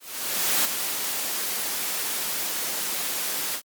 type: noise with ADSR envelope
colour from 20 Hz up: white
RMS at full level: -21 dBFS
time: 0-3.62 s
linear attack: 650 ms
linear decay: 3 ms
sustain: -7 dB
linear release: 78 ms
effects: high-pass 200 Hz 12 dB/octave + Opus 48 kbps